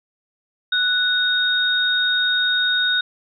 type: tone pair together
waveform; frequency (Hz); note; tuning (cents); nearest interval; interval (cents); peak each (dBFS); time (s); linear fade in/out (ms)
sine; 1480 / 3725; F#6 / A#7; 0 / -2; octave + major third; 1598; -19; 0.72-3.01; 5
effects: none